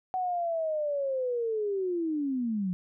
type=linear sweep; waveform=sine; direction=down; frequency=751 to 175.2 Hz; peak=-27 dBFS; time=0.14-2.73 s; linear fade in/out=0 ms; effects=none